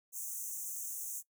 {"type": "high-pass noise", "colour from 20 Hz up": "pink", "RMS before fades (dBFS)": -41, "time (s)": [0.12, 1.23], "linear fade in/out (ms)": 50, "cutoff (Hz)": 6100, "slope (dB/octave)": 96, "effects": ["noise-tail reverb RT60 0.1 s tail -19 dB re dry"]}